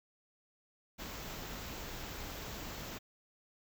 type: band-stop noise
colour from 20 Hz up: pink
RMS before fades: -44 dBFS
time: 0.98-2.99 s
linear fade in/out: 20 ms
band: 7800 to 12000 Hz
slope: 96 dB/octave
effects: none